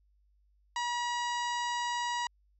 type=harmonic tone; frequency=962 Hz; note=B5; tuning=46 cents flat; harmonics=1 / 2 / 3 / 4 / 5 / 6 / 7 / 8; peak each=-32 / -38 / -42 / -44 / -46 / -48 / -49 / -50 dBFS; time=0.76-2.27 s; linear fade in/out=2 ms; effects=added 50 Hz sine -65 dBFS peak until 2.59 s